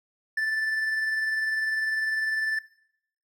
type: tone with tremolo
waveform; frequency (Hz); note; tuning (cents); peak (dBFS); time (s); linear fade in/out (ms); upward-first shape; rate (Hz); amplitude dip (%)
triangle; 1760; A6; 0; -21; 0.37-2.59; 5; sine; 20; 30
effects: noise-tail reverb RT60 0.7 s tail -19 dB re dry